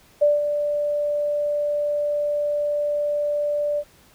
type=tone with ADSR envelope; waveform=sine; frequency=587.3 Hz; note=D5; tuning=in tune; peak=-12 dBFS; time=0.21-3.84 s; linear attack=15 ms; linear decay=180 ms; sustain=-8 dB; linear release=55 ms; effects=pink hiss -54 dBFS RMS until 4.14 s